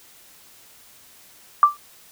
sine tone with exponential decay, 1174.7 Hz, D6, in tune, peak -5 dBFS, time 1.63-1.77 s, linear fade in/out 1 ms, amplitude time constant 29 ms, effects white hiss -50 dBFS RMS until 2.11 s

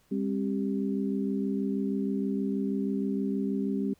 sine tone cluster, 200.8 / 267.1 / 393.5 Hz, G3 / C4 / G4, +42 / +36 / +7 cents, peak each -29 / -31 / -35 dBFS, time 0.11-3.94 s, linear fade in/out 10 ms, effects pink hiss -66 dBFS RMS until 3.99 s

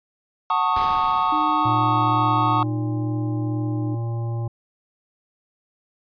triangle chord, D# half-diminished seventh, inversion first, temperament equal with one note detuned, 740 / 892.3 / 1108.7 / 1244.5 Hz, F#5 / A5 / C#6 / D#6, 0 / +24 / 0 / 0 cents, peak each -25 / -21 / -20 / -22 dBFS, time 0.5-2.63 s, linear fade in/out 2 ms
pink noise with exponential decay, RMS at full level -31 dBFS, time 0.76-2.37 s, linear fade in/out 2 ms, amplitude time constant 350 ms
sine tone, 305.8 Hz, D#4, 30 cents flat, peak -26 dBFS, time 1.32-3.95 s, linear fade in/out 5 ms
harmonic tone, 116 Hz, A#2, 8 cents flat, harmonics 1 / 3 / 5 / 7 / 9, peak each -23 / -37 / -41 / -40 / -46 dBFS, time 1.65-4.48 s, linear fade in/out 5 ms
effects resampled to 11025 Hz

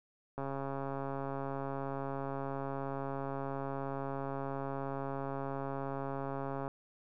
click train, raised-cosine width 1 ms, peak -25 dBFS, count 864, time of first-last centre 0.38-6.679 s, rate 137 Hz, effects none

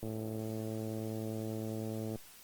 click train, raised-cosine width 2 ms, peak -27 dBFS, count 235, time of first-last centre 0.03-2.157 s, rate 110 Hz, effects white hiss -56 dBFS RMS until 2.43 s + Opus 24 kbps

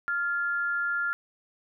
sine tone pair together, 1396.9 / 1701.7 Hz, F6 / G#6, 0 / +42 cents, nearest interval minor third, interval 342 cents, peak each -26 / -34 dBFS, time 0.08-1.13 s, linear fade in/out 0 ms, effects none

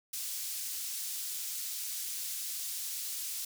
pink high-pass noise, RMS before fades -38 dBFS, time 0.13-3.45 s, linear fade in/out 5 ms, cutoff 5600 Hz, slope 12 dB/octave, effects none

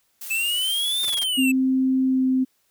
blue noise, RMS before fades -35 dBFS, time 0.21-1.12 s, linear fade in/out 5 ms
square exponential two-way sweep, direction up then down, 2608 to 3638 to 2608 Hz, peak -22 dBFS, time 0.3-1.52 s, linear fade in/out 10 ms, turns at 1.02 s
white noise bursts, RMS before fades -32 dBFS, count 5, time 1.03-1.237 s, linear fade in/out 2 ms, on 23 ms, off 23 ms
sine tone with pitch glide, 261.6 to 259.6 Hz, C4 to C4, 0 to -13 cents, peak -17 dBFS, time 1.37-2.45 s, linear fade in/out 20 ms, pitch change -13 cents, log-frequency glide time 2.05-2.26 s
effects white hiss -67 dBFS RMS until 2.7 s

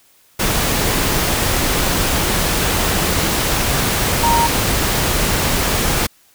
sine tone in noise, 932.3 Hz, A#5, in tune, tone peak -13 dBFS, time 4.23-4.47 s, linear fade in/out 10 ms, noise pink, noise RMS -17 dBFS, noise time 0.39-6.07 s, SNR +1 dB, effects white hiss -53 dBFS RMS until 6.34 s

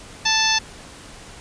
harmonic tone, 880 Hz, A5, in tune, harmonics 1 / 2 / 3 / 4 / 5 / 6 / 7, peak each -24 / -24 / -24 / -24 / -24 / -24 / -24 dBFS, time 0.25-0.59 s, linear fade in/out 10 ms, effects pink hiss -41 dBFS RMS until 1.4 s + resampled to 22050 Hz

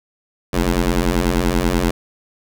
15% pulse ring-modulated tone, 88.1 Hz, F2, 16 cents sharp, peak -6 dBFS, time 0.53-1.91 s, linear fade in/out 5 ms, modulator 127 Hz, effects none

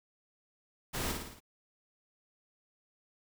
pink noise with echo, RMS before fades -36 dBFS, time 0.93-1.13 s, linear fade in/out 20 ms, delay 55 ms, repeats 5, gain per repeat -4 dB, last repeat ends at 1.405 s, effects none

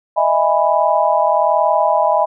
sine chord, E major seventh, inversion third, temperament just, 618.1 / 659.3 / 824.1 / 988.9 Hz, D#5 / E5 / G#5 / B5, -12 / 0 / -14 / +2 cents, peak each -17 dBFS, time 0.16-2.26 s, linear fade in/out 20 ms, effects none

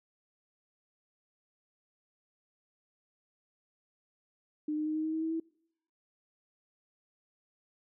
sine tone with pitch steps, 302.8 / 306 / 309.2 / 312.4 / 315.7 / 319 / 322.3 / 325.7 Hz, D#4 / D#4 / D#4 / D#4 / D#4 / D#4 / E4 / E4, -47 / -29 / -11 / +7 / +25 / +43 / -39 / -21 cents, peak -30 dBFS, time 4.68-5.4 s, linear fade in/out 5 ms, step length 90 ms, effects noise-tail reverb RT60 0.7 s tail -25 dB re dry

